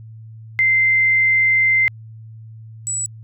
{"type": "tone pair in turn", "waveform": "sine", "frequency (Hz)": [2081, 7857], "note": ["C7", "B8"], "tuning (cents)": [-10, -10], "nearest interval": "octave + major seventh", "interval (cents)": 2300, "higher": "second", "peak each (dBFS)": [-12, -20], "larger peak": "first", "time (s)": [[0.59, 1.88], [2.87, 3.06]], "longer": "first", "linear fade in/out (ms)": 0, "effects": ["added 111 Hz sine -35 dBFS peak until 3.23 s"]}